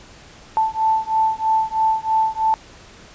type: beating tone pair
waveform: sine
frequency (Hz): 880 / 883.1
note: A5 / A5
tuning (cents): 0 / +6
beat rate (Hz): 3.1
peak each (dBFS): -19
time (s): 0.57-2.54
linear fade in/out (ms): 0
effects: pink hiss -44 dBFS RMS until 3.14 s + resampled to 16000 Hz